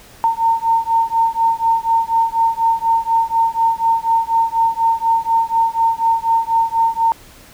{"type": "beating tone pair", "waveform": "sine", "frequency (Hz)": [909, 913.1], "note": ["A#5", "A#5"], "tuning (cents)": [-44, -36], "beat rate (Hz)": 4.1, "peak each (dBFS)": -16, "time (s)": [0.24, 7.12], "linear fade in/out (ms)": 0, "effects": ["pink hiss -43 dBFS RMS until 7.53 s"]}